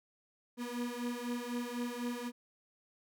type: beating tone pair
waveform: 35% pulse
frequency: 239.7 / 243.7 Hz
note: A#3 / B3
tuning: +48 / -23 cents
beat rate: 4 Hz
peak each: -38 / -37 dBFS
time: 0.57-2.32 s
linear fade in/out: 50 ms
effects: none